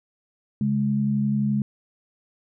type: tone pair together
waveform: sine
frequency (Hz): 137.55 / 209.1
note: C#3 / G#3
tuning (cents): -13 / +12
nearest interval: perfect fifth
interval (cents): 725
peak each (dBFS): -25 / -21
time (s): 0.61-1.62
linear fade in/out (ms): 2
effects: none